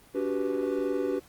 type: chord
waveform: triangle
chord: G major seventh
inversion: second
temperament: equal with one note detuned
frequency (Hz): 286.5 / 370 / 392 / 493.9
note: D4 / F#4 / G4 / B4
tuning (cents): -43 / 0 / 0 / 0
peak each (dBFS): -30 / -31 / -29 / -30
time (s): 0.14-1.2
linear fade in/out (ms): 20
effects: pink hiss -56 dBFS RMS until 1.28 s + Opus 24 kbps